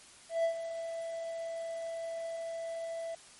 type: tone with ADSR envelope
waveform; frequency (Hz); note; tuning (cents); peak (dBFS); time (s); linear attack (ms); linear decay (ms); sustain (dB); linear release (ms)
triangle; 663; E5; +10; -23; 0.29-3.15; 150; 93; -11; 5
effects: white hiss -55 dBFS RMS until 3.39 s + MP3 48 kbps